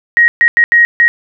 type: tone bursts at uneven times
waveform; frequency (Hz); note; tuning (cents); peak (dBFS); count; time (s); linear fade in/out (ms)
sine; 1886; A#6; +20; -4; 5; 0.17-0.28 / 0.41-0.48 / 0.57-0.64 / 0.72-0.85 / 1-1.08; 0
effects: none